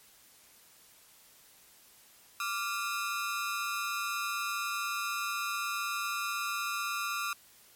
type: ring-modulated tone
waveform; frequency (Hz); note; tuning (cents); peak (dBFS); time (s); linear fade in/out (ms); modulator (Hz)
sawtooth; 1280; D#6; +49; -25; 2.4-7.33; 2; 108
effects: white hiss -59 dBFS RMS until 7.75 s + MP3 64 kbps